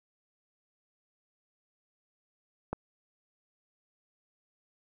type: click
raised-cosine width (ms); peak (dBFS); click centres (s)
1; -18; 2.73
effects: none